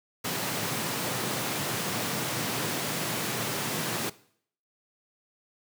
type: high-pass noise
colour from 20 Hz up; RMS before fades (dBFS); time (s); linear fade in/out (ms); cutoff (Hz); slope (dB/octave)
pink; -31; 0.24-4.1; 10; 110; 48
effects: noise-tail reverb RT60 0.6 s tail -19 dB re dry